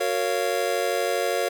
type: chord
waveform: square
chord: Gb major seventh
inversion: none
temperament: just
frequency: 370 / 462.5 / 555 / 693.7 Hz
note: Gb4 / Bb4 / Db5 / F5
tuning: 0 / -14 / +2 / -12 cents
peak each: -31 / -28 / -28 / -29 dBFS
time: 0-1.49 s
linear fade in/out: 10 ms
effects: none